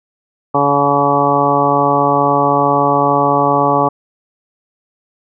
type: harmonic tone with a mistuned harmonic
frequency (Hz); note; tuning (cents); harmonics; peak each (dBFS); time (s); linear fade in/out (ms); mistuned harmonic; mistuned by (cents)
142.3; C#3; +46; 1 / 2 / 3 / 4 / 5 / 6 / 7 / 8; -22 / -19 / -19 / -18 / -18 / -16 / -21 / -16; 0.54-3.89; 10; 7; -24
effects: none